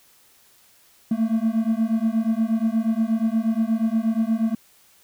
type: beating tone pair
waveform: triangle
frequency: 220 / 228.4 Hz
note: A3 / A#3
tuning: 0 / -35 cents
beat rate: 8.4 Hz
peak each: -20 dBFS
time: 1.11-4.55 s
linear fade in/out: 5 ms
effects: white hiss -56 dBFS RMS until 5.03 s